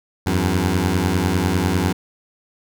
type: beating tone pair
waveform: 15% pulse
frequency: 85 / 95 Hz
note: F2 / F#2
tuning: -46 / +46 cents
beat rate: 10 Hz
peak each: -14 / -13 dBFS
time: 0.26-1.93 s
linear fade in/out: 10 ms
effects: none